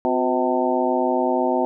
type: harmonic tone with a mistuned harmonic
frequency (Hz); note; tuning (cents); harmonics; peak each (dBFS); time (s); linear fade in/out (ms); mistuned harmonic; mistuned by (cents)
127.8; C3; -40; 2 / 3 / 4 / 5 / 6 / 7; -24 / -24 / -26 / -24 / -26 / -25; 0.05-1.65; 0; 3; -98
effects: none